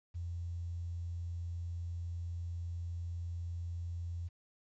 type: tone with quantisation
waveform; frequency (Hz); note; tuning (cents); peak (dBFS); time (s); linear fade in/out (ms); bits
sine; 85.9; F2; -28; -37; 0.14-4.29; 20; 11
effects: resampled to 16000 Hz